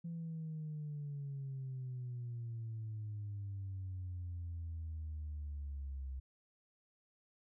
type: exponential sweep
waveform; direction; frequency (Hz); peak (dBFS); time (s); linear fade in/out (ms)
sine; down; 169.5 to 65.41; -39; 0.04-6.2; 10
effects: tanh soft clip ceiling -37 dBFS